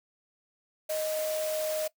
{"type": "tone in noise", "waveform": "sine", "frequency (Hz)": 622.3, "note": "D#5", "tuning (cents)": 0, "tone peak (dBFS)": -28, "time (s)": [0.89, 1.88], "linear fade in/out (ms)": 10, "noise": "white", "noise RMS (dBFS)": -38, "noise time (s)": [0.89, 1.88], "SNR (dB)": 7, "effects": ["noise-tail reverb RT60 0.1 s tail -20 dB re dry", "high-pass 400 Hz 12 dB/octave"]}